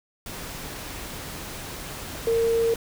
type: tone in noise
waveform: sine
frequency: 459.1 Hz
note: A#4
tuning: 26 cents flat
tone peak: -19 dBFS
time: 2.27-2.74 s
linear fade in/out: 2 ms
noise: pink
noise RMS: -36 dBFS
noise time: 0.26-2.76 s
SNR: +14 dB
effects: none